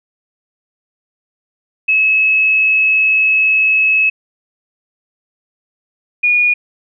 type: tone pair in turn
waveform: sine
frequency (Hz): 2582 / 2445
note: E7 / D#7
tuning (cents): -37 / -31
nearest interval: minor second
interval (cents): 94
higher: first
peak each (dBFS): -9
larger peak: neither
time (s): 1.88-4.1 / 6.23-6.54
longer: first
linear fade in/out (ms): 10
effects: none